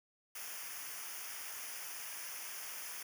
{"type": "noise with comb filter", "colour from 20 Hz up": "white", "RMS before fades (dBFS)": -45, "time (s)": [0.35, 3.03], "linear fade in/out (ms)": 5, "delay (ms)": 0.25, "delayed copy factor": -0.8, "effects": []}